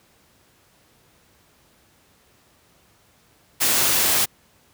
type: noise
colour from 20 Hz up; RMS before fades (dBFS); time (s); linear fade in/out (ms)
white; -19; 3.6-4.26; 20
effects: pink hiss -58 dBFS RMS until 4.73 s + high-pass 60 Hz 12 dB/octave